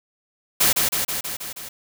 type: noise with echo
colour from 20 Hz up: white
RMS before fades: -17 dBFS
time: 0.6-0.73 s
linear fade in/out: 10 ms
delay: 160 ms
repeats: 6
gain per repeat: -3 dB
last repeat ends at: 1.69 s
effects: none